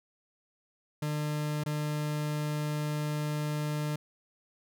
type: tone with dropouts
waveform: 40% pulse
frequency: 150 Hz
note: D3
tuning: 37 cents sharp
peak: -29 dBFS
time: 1.02-3.96 s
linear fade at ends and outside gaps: 5 ms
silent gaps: 1.637-1.66 s
effects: none